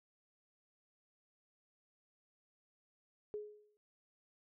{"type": "tone with exponential decay", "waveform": "sine", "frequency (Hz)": 420, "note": "G#4", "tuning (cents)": 19, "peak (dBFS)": -37, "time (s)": [3.34, 3.77], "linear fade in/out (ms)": 0, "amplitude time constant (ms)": 92, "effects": []}